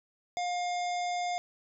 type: harmonic tone with a mistuned harmonic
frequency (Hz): 710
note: F5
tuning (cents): +28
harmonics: 1 / 3 / 5 / 7 / 9 / 10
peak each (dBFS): -30 / -40 / -44 / -47 / -49 / -50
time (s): 0.37-1.38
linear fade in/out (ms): 0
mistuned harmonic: 10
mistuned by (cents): +22
effects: none